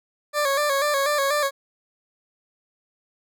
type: tone with vibrato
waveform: 20% pulse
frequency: 571 Hz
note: D5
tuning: 49 cents flat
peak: -15 dBFS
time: 0.33-1.51 s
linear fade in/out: 50 ms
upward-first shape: square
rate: 4.1 Hz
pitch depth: 61 cents each way
effects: none